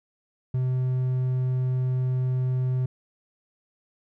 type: tone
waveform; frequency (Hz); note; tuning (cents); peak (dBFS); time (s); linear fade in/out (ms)
triangle; 128; C3; -38; -20; 0.54-2.86; 5
effects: none